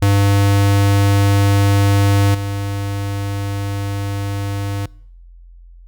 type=tone with level steps; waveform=square; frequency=100 Hz; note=G2; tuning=35 cents sharp; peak=-11 / -20 dBFS; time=0.02-4.86 s; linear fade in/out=5 ms; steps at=2.34 s; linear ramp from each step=10 ms; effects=noise-tail reverb RT60 0.7 s tail -26 dB re dry + added 43 Hz sine -38 dBFS peak until 5.87 s